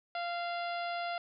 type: harmonic tone with a mistuned harmonic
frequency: 693 Hz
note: F5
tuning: 14 cents flat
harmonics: 1 / 2 / 3 / 4 / 5 / 6 / 7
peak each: -35 / -41 / -45 / -47 / -49 / -51 / -52 dBFS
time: 0.15-1.18 s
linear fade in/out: 2 ms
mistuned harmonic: 5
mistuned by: -17 cents
effects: none